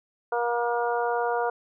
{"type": "harmonic tone", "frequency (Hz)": 237.9, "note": "A#3", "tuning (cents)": 35, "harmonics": [2, 3, 4, 5, 6], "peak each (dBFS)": [-27, -28, -30, -36, -33], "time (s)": [0.32, 1.5], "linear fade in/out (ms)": 5, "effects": []}